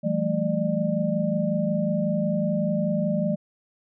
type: tone cluster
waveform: sine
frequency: 167.6 / 193.2 / 218.6 / 599 Hz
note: E3 / G3 / A3 / D5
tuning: +29 / -25 / -11 / +34 cents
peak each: -27 dBFS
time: 0.03-3.36 s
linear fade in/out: 20 ms
effects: none